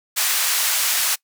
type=band-pass noise; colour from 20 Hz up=white; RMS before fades=-20 dBFS; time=0.16-1.16 s; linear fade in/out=20 ms; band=1000 to 14000 Hz; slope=12 dB/octave; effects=noise-tail reverb RT60 0.1 s tail -23 dB re dry